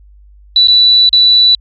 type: tone with dropouts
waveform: sine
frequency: 3959 Hz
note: B7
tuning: 3 cents sharp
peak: -4 dBFS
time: 0.56-1.55 s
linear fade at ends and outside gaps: 2 ms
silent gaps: 0.673-0.682 / 1.092-1.129 s
effects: added 50 Hz sine -38 dBFS peak until 1.6 s + Opus 48 kbps